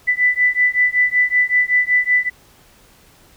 sine beating tone pair, 1986 / 1991.3 Hz, B6 / B6, +9 / +14 cents, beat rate 5.3 Hz, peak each -16 dBFS, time 0.07-2.3 s, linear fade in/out 20 ms, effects pink hiss -50 dBFS RMS until 3.36 s

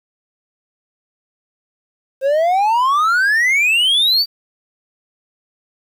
triangle exponential sweep, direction up, 523.3 to 4699 Hz, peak -10 dBFS, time 2.21-4.26 s, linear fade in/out 50 ms, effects 8-bit

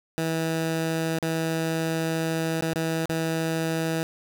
15% pulse tone with dropouts, 162.4 Hz, E3, 26 cents flat, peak -18 dBFS, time 0.18-4.03 s, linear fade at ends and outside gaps 0 ms, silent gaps 1.187-1.227 / 2.61-2.624 / 2.735-2.758 / 3.056-3.094 s, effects none

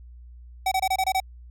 square tone bursts, 760 Hz, F#5, 46 cents sharp, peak -21 dBFS, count 7, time 0.66-1.202 s, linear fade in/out 5 ms, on 56 ms, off 25 ms, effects added 60 Hz sine -42 dBFS peak until 1.5 s

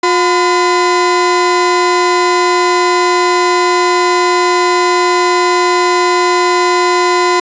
35% pulse tone pair together, 358 / 1014.8 Hz, F4 / B5, +43 / +47 cents, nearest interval octave + tritone, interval 1804 cents, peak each -10 dBFS, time 0.03-7.4 s, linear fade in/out 5 ms, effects resampled to 16000 Hz + 7-bit

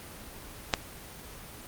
click, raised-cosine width 0.2 ms, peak -4 dBFS, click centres 0.738 s, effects pink hiss -45 dBFS RMS until 1.67 s + Opus 24 kbps

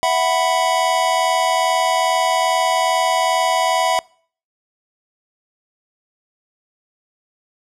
square chord, E suspended second, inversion none, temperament just, 659.3 / 741.7 / 988.9 Hz, E5 / F#5 / B5, 0 / +4 / +2 cents, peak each -20 dBFS, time 0.03-3.99 s, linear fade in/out 0 ms, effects noise-tail reverb RT60 0.5 s tail -25 dB re dry + low-pass 10000 Hz 12 dB/octave

